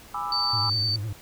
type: chord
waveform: sine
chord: E dominant seventh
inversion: first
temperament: just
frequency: 824.1 / 988.9 / 1186.7 / 1318.5 Hz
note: G#5 / B5 / D6 / E6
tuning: -14 / +2 / +18 / 0 cents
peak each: -33 dBFS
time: 0.14-0.7 s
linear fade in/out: 5 ms
type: tone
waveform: sine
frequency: 4562 Hz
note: C#8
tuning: 49 cents sharp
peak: -23 dBFS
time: 0.32-0.96 s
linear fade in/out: 2 ms
type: tone with vibrato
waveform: triangle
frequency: 106.2 Hz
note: G#2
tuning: 39 cents sharp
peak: -26 dBFS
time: 0.53-1.13 s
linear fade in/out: 5 ms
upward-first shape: sine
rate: 9.9 Hz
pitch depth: 120 cents each way
effects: pink hiss -48 dBFS RMS until 1.21 s